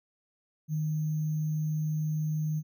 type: tone with sample-and-hold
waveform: sine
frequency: 154.4 Hz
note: D#3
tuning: 13 cents flat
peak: -27 dBFS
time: 0.68-2.63 s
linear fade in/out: 50 ms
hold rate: 6300 Hz
effects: none